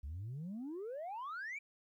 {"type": "exponential sweep", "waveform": "sine", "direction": "up", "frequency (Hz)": [65.41, 2383], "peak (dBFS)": -39, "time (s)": [0.03, 1.59], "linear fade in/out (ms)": 10, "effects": ["tanh soft clip ceiling -39 dBFS", "13-bit"]}